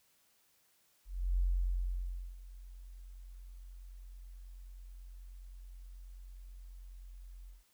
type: tone with ADSR envelope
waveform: sine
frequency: 44.67 Hz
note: F1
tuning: 40 cents sharp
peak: -27 dBFS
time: 1.05-7.64 s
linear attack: 330 ms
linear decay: 980 ms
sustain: -20 dB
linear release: 160 ms
effects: white hiss -71 dBFS RMS until 7.73 s